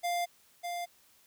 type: tone pair in turn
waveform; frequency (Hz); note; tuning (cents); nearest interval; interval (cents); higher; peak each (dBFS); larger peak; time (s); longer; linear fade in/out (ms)
square; 698.5 / 698.5; F5 / F5; 0 / 0; unison; 0; neither; -30 / -35; first; 0.03-0.26 / 0.63-0.86; neither; 20
effects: white hiss -64 dBFS RMS until 1.26 s